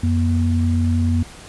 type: tone pair together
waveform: sine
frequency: 89.46 / 239 Hz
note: F2 / A#3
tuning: +42 / +43 cents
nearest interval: octave + perfect fourth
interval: 1701 cents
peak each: -16 / -20 dBFS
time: 0.03-1.23 s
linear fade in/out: 5 ms
effects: pink hiss -40 dBFS RMS until 1.48 s + resampled to 24000 Hz